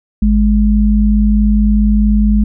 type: tone pair together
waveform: sine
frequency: 52.3 / 209.2 Hz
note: G#1 / G#3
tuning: +13 / +13 cents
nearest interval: 2 octaves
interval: 2400 cents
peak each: -10 dBFS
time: 0.22-2.44 s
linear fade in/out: 5 ms
effects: none